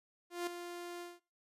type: tone with ADSR envelope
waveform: sawtooth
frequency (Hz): 349.2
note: F4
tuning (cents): 0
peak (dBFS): -30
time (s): 0.3-1.2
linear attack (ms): 170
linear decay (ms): 4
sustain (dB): -9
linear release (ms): 190
effects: noise-tail reverb RT60 0.4 s tail -24 dB re dry + resampled to 32000 Hz